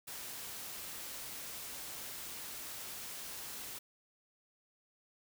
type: noise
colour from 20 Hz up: white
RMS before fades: -45 dBFS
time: 0.07-3.79 s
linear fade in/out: 10 ms
effects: none